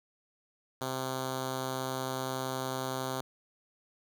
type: tone with notch filter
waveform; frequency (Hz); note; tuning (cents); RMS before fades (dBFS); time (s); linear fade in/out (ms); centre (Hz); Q
5% pulse; 130.81; C3; 0; -35; 0.81-3.21; 2; 1900; 1.7
effects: none